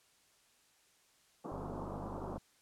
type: band-pass noise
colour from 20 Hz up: pink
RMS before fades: -44 dBFS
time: 1.44-2.38 s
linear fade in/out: 10 ms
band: 160 to 1200 Hz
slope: 48 dB/octave
type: click train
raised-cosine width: 5 ms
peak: -36 dBFS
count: 44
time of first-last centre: 1.52-2.38 s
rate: 50 Hz
effects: white hiss -69 dBFS RMS until 2.61 s + low-pass 10000 Hz 12 dB/octave